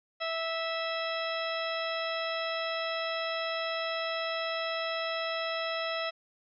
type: harmonic tone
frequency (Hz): 656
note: E5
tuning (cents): -9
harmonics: 1 / 2 / 3 / 4 / 5 / 6 / 8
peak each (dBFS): -34 / -37 / -39 / -40 / -41 / -42 / -43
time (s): 0.2-6.11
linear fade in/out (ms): 20
effects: none